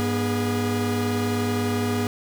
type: tone cluster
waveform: 45% pulse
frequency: 100.4 / 242.1 / 413.5 Hz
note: G2 / B3 / G#4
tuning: +42 / -34 / -8 cents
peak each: -27 / -25 / -28 dBFS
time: 0-2.07 s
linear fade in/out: 0 ms
effects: 8-bit